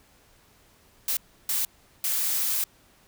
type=noise bursts at uneven times; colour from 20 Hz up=blue; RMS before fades=-26 dBFS; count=3; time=1.08-1.17 / 1.49-1.65 / 2.04-2.64 s; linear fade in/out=2 ms; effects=pink hiss -59 dBFS RMS until 3.07 s